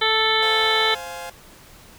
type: harmonic tone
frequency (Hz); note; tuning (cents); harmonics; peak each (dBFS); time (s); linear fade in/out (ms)
440; A4; 0; 1 / 2 / 3 / 4 / 5 / 7 / 8 / 9; -25 / -25 / -25 / -25 / -25 / -25 / -25 / -25; 0.01-0.95; 10
type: chord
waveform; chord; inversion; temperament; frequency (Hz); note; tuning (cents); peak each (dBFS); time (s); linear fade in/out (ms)
sawtooth; F minor; second; just; 523.8 / 698.5 / 838.1; C5 / F5 / Ab5; +2 / 0 / +16; -32; 0.42-1.3; 5
effects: pink hiss -47 dBFS RMS until 1.98 s